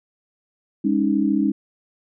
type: chord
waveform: sine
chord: Ab suspended fourth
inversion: none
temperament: equal with one note detuned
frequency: 204.4 / 277.2 / 311.1 Hz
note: Ab3 / Db4 / Eb4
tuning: -27 / 0 / 0 cents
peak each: -21 dBFS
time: 0.84-1.52 s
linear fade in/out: 10 ms
effects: none